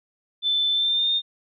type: tone with pitch glide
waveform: sine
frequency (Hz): 3526 to 3646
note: A7 to A#7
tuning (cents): +3 to -39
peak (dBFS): -19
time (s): 0.42-1.22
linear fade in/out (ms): 50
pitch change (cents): +58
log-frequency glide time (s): 0.72-1.11
effects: none